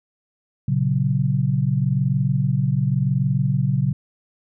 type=chord; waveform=sine; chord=F# major; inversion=first; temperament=equal with one note detuned; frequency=117.69 / 138.59 / 185 Hz; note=A#2 / C#3 / F#3; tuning=+17 / 0 / 0 cents; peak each=-23 / -19 / -24 dBFS; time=0.68-3.93 s; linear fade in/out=5 ms; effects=none